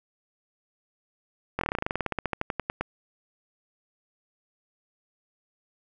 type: slowing click train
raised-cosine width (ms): 0.5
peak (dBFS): -12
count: 23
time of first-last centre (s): 1.59-2.81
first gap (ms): 22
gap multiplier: 1.08
effects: none